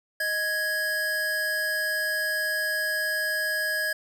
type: tone pair together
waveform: square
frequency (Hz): 623 / 1663.2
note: D#5 / G#6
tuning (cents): +2 / +2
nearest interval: octave + perfect fourth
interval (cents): 1700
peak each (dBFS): -35 / -26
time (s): 0.2-3.93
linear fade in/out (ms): 5
effects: none